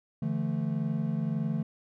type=chord; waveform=triangle; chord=D suspended second; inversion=none; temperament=equal with one note detuned; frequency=146.83 / 168.57 / 220 Hz; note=D3 / E3 / A3; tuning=0 / +39 / 0 cents; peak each=-30 dBFS; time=0.22-1.63 s; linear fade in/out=5 ms; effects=none